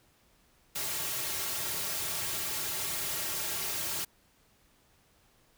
white noise with comb filter, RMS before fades -34 dBFS, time 0.75-4.05 s, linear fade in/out 10 ms, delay 4 ms, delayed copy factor -0.75, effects pink hiss -66 dBFS RMS until 5.57 s

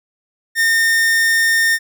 45% pulse tone, 1822 Hz, A#6, 40 cents flat, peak -12 dBFS, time 0.55-1.79 s, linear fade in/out 50 ms, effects none

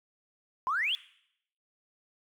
triangle exponential sweep, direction up, 978 to 3505 Hz, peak -23 dBFS, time 0.67-0.95 s, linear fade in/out 0 ms, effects noise-tail reverb RT60 0.7 s tail -22 dB re dry + tanh soft clip ceiling -25 dBFS

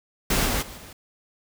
pink noise with level steps, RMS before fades -22 / -25 / -40 / -43 dBFS, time 0.3-0.93 s, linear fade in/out 5 ms, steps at 0.45 / 0.61 / 0.76 s, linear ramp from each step 20 ms, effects none

